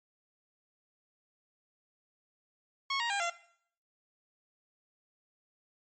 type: tone with pitch steps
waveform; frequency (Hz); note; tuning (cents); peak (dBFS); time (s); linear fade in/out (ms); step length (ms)
15% pulse; 1097 / 938.6 / 803.1 / 687.1; C#6 / A#5 / G5 / F5; -18 / +12 / +42 / -28; -24; 2.9-3.3; 5; 100
effects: noise-tail reverb RT60 0.6 s tail -17 dB re dry + MP3 32 kbps